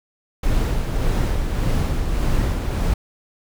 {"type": "noise with tremolo", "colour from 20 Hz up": "brown", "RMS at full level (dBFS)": -18, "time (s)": [0.43, 2.94], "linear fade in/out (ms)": 5, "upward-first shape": "sine", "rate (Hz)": 1.7, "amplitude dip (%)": 40, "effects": []}